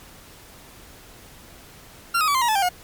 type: tone with pitch steps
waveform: 40% pulse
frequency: 1377 / 1255.4 / 1144.6 / 1043.6 / 951.4 / 867.5 / 790.9 / 721.1 Hz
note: F6 / D#6 / D6 / C6 / A#5 / A5 / G5 / F#5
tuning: -25 / +15 / -45 / -5 / +35 / -25 / +15 / -45 cents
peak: -17 dBFS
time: 2.14-2.692 s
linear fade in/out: 10 ms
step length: 69 ms
effects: pink hiss -46 dBFS RMS until 2.83 s + MP3 96 kbps